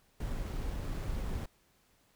brown noise with sample-and-hold, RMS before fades -36 dBFS, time 0.2-1.46 s, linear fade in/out 5 ms, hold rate 8820 Hz, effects pink hiss -69 dBFS RMS until 2.15 s

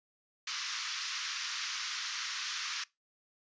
white band-pass noise, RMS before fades -38 dBFS, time 0.47-2.84 s, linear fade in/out 5 ms, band 1100 to 6200 Hz, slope 48 dB/octave, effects noise-tail reverb RT60 0.2 s tail -22 dB re dry + resampled to 16000 Hz

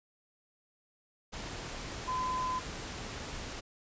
sine tone in noise, 1018 Hz, C6, 48 cents flat, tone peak -31 dBFS, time 2.07-2.6 s, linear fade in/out 20 ms, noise pink, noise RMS -41 dBFS, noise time 1.32-3.61 s, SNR +7 dB, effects resampled to 16000 Hz

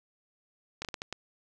slowing click train, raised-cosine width 0.2 ms, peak -18 dBFS, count 6, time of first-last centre 0.82-1.126 s, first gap 28 ms, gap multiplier 1.4, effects none

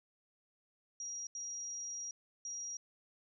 sine tone bursts at uneven times, 5710 Hz, F8, 37 cents sharp, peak -40 dBFS, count 3, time 1-1.27 / 1.35-2.11 / 2.45-2.77 s, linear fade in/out 2 ms, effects none

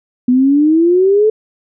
sine exponential sweep, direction up, 245.1 to 440 Hz, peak -7 dBFS, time 0.28-1.3 s, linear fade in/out 5 ms, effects none

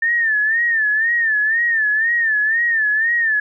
sine tone with vibrato, 1791 Hz, A6, 30 cents sharp, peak -14 dBFS, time 0.02-3.4 s, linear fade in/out 5 ms, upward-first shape sine, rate 2 Hz, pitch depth 100 cents each way, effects none

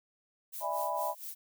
violet noise with tremolo, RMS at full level -41 dBFS, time 0.52-1.35 s, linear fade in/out 20 ms, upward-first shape sine, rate 4.3 Hz, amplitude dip 80%
sine chord, E dominant seventh, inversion third, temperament just, 593.3 / 659.3 / 824.1 / 988.9 Hz, D5 / E5 / G#5 / B5, +18 / 0 / -14 / +2 cents, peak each -38 / -37 / -37 / -34 dBFS, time 0.6-1.15 s, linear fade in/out 50 ms
effects none

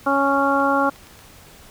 harmonic tone, 277.2 Hz, C#4, in tune, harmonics 1 / 2 / 3 / 4 / 5, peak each -22 / -22 / -22 / -22 / -22 dBFS, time 0.06-0.9 s, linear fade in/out 10 ms
clicks, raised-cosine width 0.2 ms, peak -28 dBFS, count 4, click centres 0.601 / 0.96 / 1.07 / 1.191 s
effects pink hiss -46 dBFS RMS until 1.7 s

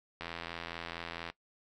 click train, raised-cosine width 0.3 ms, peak -23 dBFS, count 93, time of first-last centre 0.21-1.3 s, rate 84.4 Hz, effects noise-tail reverb RT60 0.1 s tail -19 dB re dry

